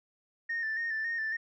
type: tone with vibrato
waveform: sine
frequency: 1806 Hz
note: A6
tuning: 45 cents sharp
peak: -29 dBFS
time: 0.49-1.37 s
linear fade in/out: 10 ms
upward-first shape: square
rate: 3.6 Hz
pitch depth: 39 cents each way
effects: tanh soft clip ceiling -27 dBFS